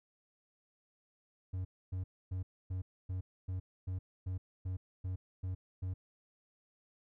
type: tone bursts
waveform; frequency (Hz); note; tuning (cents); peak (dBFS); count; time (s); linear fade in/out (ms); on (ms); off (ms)
triangle; 92.5; F#2; 0; -33; 12; 1.53-5.94; 10; 120; 270
effects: none

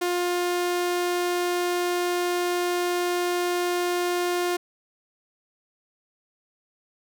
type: tone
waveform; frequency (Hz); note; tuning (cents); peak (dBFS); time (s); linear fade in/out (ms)
sawtooth; 353.8; F4; +23; -19; 0.01-4.57; 10
effects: none

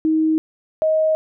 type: tone pair in turn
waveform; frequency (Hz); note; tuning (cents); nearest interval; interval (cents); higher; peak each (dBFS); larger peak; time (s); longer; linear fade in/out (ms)
sine; 315.7 / 629.2; D#4 / D#5; +25 / +19; octave; 1194; second; -14; neither; 0.05-0.38 / 0.82-1.15; neither; 0
effects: none

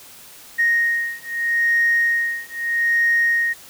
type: beating tone pair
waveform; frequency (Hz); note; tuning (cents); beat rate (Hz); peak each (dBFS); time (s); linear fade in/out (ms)
sine; 1864.7 / 1865.49; A#6 / A#6; 0 / +1; 0.79; -19; 0.58-3.54; 20
effects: tanh soft clip ceiling -9 dBFS + white hiss -43 dBFS RMS until 3.69 s

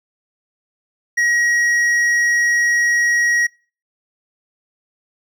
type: tone with hard clipping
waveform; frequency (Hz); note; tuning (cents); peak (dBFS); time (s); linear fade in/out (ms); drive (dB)
sine; 1900; A#6; +33; -15; 1.17-3.47; 10; 6
effects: noise-tail reverb RT60 0.4 s tail -26 dB re dry

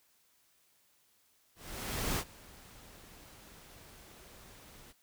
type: noise with ADSR envelope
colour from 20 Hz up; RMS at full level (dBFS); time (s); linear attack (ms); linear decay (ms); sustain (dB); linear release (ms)
pink; -33; 1.55-4.93; 630; 60; -22; 20
effects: white hiss -70 dBFS RMS until 5.02 s

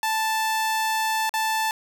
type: tone with dropouts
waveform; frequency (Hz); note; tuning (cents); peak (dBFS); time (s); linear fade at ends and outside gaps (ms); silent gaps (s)
sawtooth; 880; A5; 0; -18; 0.03-1.71; 1; 1.294-1.339
effects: none

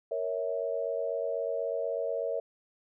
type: chord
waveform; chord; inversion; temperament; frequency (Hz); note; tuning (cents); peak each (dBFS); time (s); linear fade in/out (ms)
sine; A# diminished; none; equal with one note detuned; 466.2 / 554.4 / 650.6; A#4 / C#5 / E5; 0 / 0 / -23; -34 / -33 / -34; 0.11-2.4; 5
effects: none

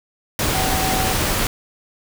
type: tone in noise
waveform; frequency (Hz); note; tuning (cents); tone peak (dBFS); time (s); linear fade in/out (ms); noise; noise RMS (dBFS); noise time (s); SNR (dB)
sine; 757; F#5; +39; -24; 0.53-1.13; 2; pink; -20; 0.39-1.47; -7
effects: none

